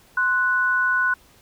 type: tone pair together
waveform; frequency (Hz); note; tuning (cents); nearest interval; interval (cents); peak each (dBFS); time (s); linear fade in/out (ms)
sine; 1046.5 / 1480; C6 / F#6; 0 / 0; tritone; 600; -25 / -18; 0.17-1.14; 5
effects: pink hiss -54 dBFS RMS until 1.41 s